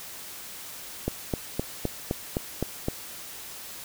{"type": "click train", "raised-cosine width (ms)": 2, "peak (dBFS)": -12, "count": 8, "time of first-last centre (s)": [1.08, 2.884], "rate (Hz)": 3.88, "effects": ["white hiss -41 dBFS RMS until 3.84 s"]}